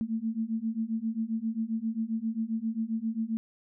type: beating tone pair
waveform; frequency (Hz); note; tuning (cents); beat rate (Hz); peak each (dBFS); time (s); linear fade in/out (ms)
sine; 220 / 227.5; A3 / A#3; 0 / -42; 7.5; -32 / -31; 0.01-3.37; 0
effects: none